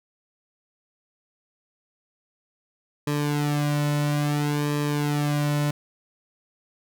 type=tone with flanger; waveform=sawtooth; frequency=146.83 Hz; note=D3; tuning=in tune; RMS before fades=-24 dBFS; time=3.07-5.71 s; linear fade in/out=5 ms; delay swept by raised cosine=1.4 to 2.5 ms; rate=0.59 Hz; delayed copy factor=-0.8; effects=none